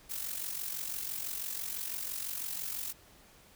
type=noise with amplitude modulation; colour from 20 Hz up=blue; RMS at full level=-35 dBFS; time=0.09-2.93 s; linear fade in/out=20 ms; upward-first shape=sine; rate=46 Hz; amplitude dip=65%; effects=pink hiss -59 dBFS RMS until 3.55 s